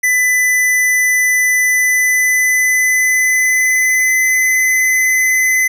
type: tone with pitch glide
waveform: square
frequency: 2000 to 2028 Hz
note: B6 to B6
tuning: +21 to +45 cents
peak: -11 dBFS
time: 0.03-5.68 s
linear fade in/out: 10 ms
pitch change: +24 cents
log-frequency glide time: 1.64-4.49 s
effects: none